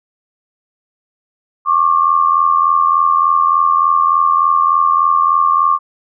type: tone pair together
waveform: sine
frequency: 1091.3 / 1174.7 Hz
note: C#6 / D6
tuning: -27 / 0 cents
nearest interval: minor second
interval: 127 cents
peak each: -12 dBFS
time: 1.65-5.79 s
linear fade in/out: 50 ms
effects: none